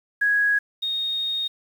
sine tone pair in turn, 1661.2 / 3714 Hz, G#6 / A#7, 0 / -7 cents, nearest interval octave + major second, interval 1393 cents, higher second, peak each -17 / -23 dBFS, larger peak first, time 0.21-0.59 / 0.82-1.48 s, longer second, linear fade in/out 10 ms, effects 8-bit

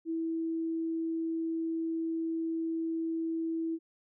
sine tone, 327 Hz, E4, 14 cents flat, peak -30 dBFS, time 0.05-3.79 s, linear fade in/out 50 ms, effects none

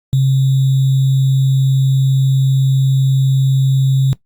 sine tone with sample-and-hold, 133.9 Hz, C3, 40 cents sharp, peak -9 dBFS, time 0.13-4.13 s, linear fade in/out 0 ms, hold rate 3675 Hz, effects noise-tail reverb RT60 0.1 s tail -17 dB re dry + Opus 48 kbps

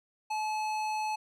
sine tone with tanh clipping, 860 Hz, A5, 40 cents flat, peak -32 dBFS, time 0.3-1.16 s, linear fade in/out 10 ms, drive 17 dB, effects none

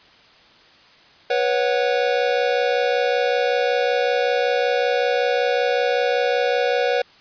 square chord, B suspended second, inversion none, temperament equal with one note detuned, 489.1 / 554.4 / 740 Hz, B4 / C#5 / F#5, -17 / 0 / 0 cents, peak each -21 / -23 / -25 dBFS, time 1.3-7.02 s, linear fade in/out 5 ms, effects white hiss -50 dBFS RMS until 7.2 s + resampled to 11025 Hz

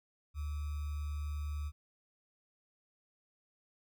sine tone with sample-and-hold, 74.1 Hz, D2, 16 cents sharp, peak -35 dBFS, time 0.34-1.72 s, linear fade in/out 50 ms, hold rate 1225 Hz, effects none

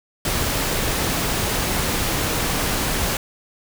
pink noise, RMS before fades -22 dBFS, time 0.25-3.17 s, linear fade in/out 2 ms, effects none

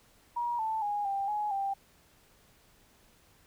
sine tone with pitch steps, 954 / 881 / 824 / 791 / 838 / 788 Hz, A#5 / A5 / G#5 / G5 / G#5 / G5, +40 / +2 / -14 / +15 / +15 / +9 cents, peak -29 dBFS, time 0.36-1.74 s, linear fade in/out 10 ms, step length 230 ms, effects pink hiss -63 dBFS RMS until 3.46 s

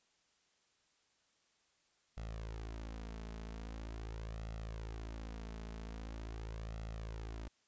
sawtooth tone with flanger, 55 Hz, A1, in tune, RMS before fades -45 dBFS, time 2.17-7.48 s, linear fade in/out 0 ms, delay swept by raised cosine 1.5 to 4.7 ms, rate 0.43 Hz, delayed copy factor +0.55, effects white hiss -75 dBFS RMS until 7.67 s + resampled to 16000 Hz

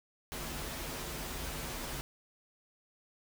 pink noise with comb filter, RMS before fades -40 dBFS, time 0.32-2.01 s, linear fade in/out 0 ms, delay 10 ms, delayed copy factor -0.55, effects none

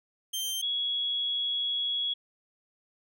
sawtooth / sine tone pair in turn, 3151 / 3344 Hz, G7 / G#7, +8 / +11 cents, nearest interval minor second, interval 103 cents, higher second, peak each -27 dBFS, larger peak neither, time 0.33-0.62 / 0.62-2.14 s, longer second, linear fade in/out 10 ms, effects none

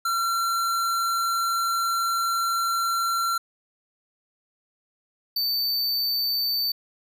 square tone pair in turn, 1363 / 4563 Hz, F6 / C#8, -43 / +49 cents, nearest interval octave + major sixth, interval 2092 cents, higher second, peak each -23 dBFS, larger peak neither, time 0.05-3.38 / 5.36-6.72 s, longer first, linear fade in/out 5 ms, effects none

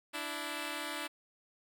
5% pulse tone pair together, 293.2 / 329.6 Hz, D4 / E4, -3 / 0 cents, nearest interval major second, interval 203 cents, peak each -28 / -29 dBFS, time 0.13-1.08 s, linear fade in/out 20 ms, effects none

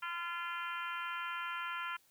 harmonic tone with a mistuned harmonic, 344.9 Hz, F4, 22 cents flat, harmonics 3 / 4 / 5 / 6 / 7 / 8 / 9, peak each -43 / -40 / -47 / -50 / -48 / -50 / -50 dBFS, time 0.02-1.97 s, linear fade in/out 10 ms, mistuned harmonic 3, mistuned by -23 cents, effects white hiss -69 dBFS RMS until 2.1 s

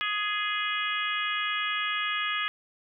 harmonic tone with a mistuned harmonic, 415.3 Hz, G#4, in tune, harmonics 3 / 4 / 5 / 6 / 7 / 8, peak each -32 / -33 / -34 / -35 / -35 / -36 dBFS, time 0.01-2.48 s, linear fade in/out 0 ms, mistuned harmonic 4, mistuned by +19 cents, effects none

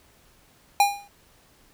square tone with exponential decay, 810 Hz, G#5, 43 cents flat, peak -13 dBFS, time 0.8-1.08 s, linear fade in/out 2 ms, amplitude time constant 60 ms, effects pink hiss -58 dBFS RMS until 1.73 s

